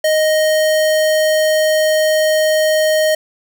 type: tone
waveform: square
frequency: 622.3 Hz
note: D#5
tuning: in tune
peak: -12 dBFS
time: 0.04-3.15 s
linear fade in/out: 5 ms
effects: none